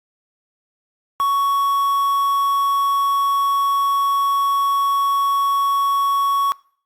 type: tone with quantisation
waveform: triangle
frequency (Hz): 1115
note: C#6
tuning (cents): +10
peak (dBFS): -13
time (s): 1.2-6.52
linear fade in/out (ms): 0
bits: 6
effects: noise-tail reverb RT60 0.5 s tail -23 dB re dry + Opus 48 kbps